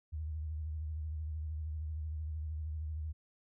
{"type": "tone with vibrato", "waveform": "sine", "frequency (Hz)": 77.5, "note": "D#2", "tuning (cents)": -6, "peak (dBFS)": -36, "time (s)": [0.12, 3.13], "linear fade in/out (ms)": 20, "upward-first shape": "sine", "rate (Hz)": 13, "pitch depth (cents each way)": 66, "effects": []}